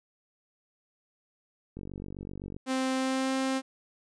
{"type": "click train", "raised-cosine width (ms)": 3, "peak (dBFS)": -27, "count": 39, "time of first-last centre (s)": [1.77, 2.565], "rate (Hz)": 47.8}
{"type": "tone with pitch glide", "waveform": "sawtooth", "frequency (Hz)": [261.6, 264.8], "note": ["C4", "C4"], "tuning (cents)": [0, 21], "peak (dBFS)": -23, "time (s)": [2.66, 3.62], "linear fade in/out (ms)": 50, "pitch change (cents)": 21, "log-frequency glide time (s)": [2.94, 3.33]}
{"effects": ["resampled to 22050 Hz"]}